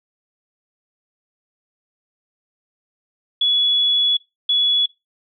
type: tone bursts at uneven times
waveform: sine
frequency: 3393 Hz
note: G#7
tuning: 36 cents sharp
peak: -14 dBFS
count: 2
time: 3.41-4.17 / 4.49-4.86 s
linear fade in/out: 5 ms
effects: noise-tail reverb RT60 0.2 s tail -20 dB re dry